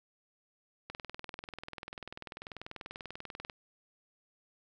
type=click train; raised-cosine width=0.3 ms; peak=-26 dBFS; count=54; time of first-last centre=0.9-3.498 s; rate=20.4 Hz; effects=none